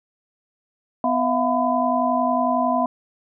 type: tone cluster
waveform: sine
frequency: 250.3 / 661 / 712 / 1006 Hz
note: B3 / E5 / F5 / B5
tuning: +23 / +5 / +33 / +32 cents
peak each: -23 dBFS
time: 1.04-2.86 s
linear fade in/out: 2 ms
effects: none